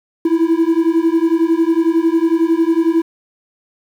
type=beating tone pair; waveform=triangle; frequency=324.4 / 335.4 Hz; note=E4 / E4; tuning=-28 / +30 cents; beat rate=11 Hz; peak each=-12 dBFS; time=0.25-3.02 s; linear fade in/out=5 ms; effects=tanh soft clip ceiling -2 dBFS + 7-bit